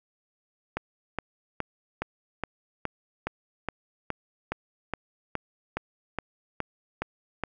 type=click train; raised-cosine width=0.5 ms; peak=-14 dBFS; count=17; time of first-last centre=0.77-7.437 s; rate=2.4 Hz; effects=none